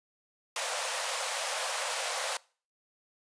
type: high-pass noise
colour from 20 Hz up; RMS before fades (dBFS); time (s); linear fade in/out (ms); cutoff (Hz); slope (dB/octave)
pink; -33; 0.56-2.37; 2; 490; 96
effects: noise-tail reverb RT60 0.4 s tail -23 dB re dry + resampled to 22050 Hz